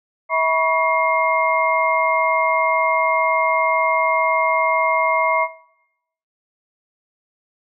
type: tone cluster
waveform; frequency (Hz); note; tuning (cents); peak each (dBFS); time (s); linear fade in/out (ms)
sine; 648 / 973 / 1115 / 2124; E5 / B5 / C#6 / C7; -30 / -26 / +10 / +25; -21; 0.29-5.48; 50
effects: noise-tail reverb RT60 0.8 s tail -18 dB re dry